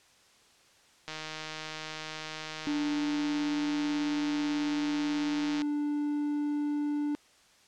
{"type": "click train", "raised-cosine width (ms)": 0.2, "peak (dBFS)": -21, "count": 709, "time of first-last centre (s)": [1.08, 5.618], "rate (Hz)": 156}
{"type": "tone", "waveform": "triangle", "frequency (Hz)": 293.7, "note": "D4", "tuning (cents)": 0, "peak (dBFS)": -26, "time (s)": [2.67, 7.15], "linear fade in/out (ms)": 0}
{"effects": ["white hiss -61 dBFS RMS until 7.67 s", "low-pass 7000 Hz 12 dB/octave"]}